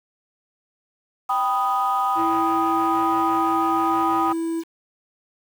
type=chord; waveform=sine; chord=G augmented; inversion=none; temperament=equal; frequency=784 / 987.8 / 1244.5 Hz; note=G5 / B5 / D#6; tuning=0 / 0 / 0 cents; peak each=-22 / -24 / -21 dBFS; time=1.29-4.33 s; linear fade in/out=10 ms
type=tone; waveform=triangle; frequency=329.6 Hz; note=E4; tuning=in tune; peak=-20 dBFS; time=2.15-4.64 s; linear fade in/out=50 ms
effects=tanh soft clip ceiling -12 dBFS + 7-bit